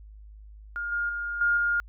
sine tone with level steps, 1416 Hz, F6, 23 cents sharp, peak -29 / -25 / -29 / -20 / -22 dBFS, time 0.76-1.8 s, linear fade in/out 0 ms, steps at 0.92 / 1.09 / 1.41 / 1.57 s, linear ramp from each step 2 ms, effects added 52 Hz sine -44 dBFS peak until 1.88 s

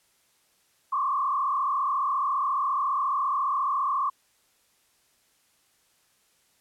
sine tone with frequency modulation, 1111 Hz, C#6, 4 cents sharp, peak -23 dBFS, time 0.92-4.1 s, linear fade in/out 10 ms, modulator 34.5 Hz, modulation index 2, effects white hiss -66 dBFS RMS until 6.6 s + low-pass 12000 Hz 12 dB/octave

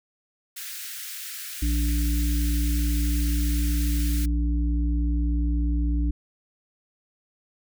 white high-pass noise, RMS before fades -36 dBFS, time 0.56-4.26 s, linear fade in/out 10 ms, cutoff 1400 Hz, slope 48 dB/octave
harmonic tone, 58.27 Hz, A#1, in tune, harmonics 1 / 3 / 5, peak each -21 / -35 / -30 dBFS, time 1.62-6.11 s, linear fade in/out 5 ms
effects none

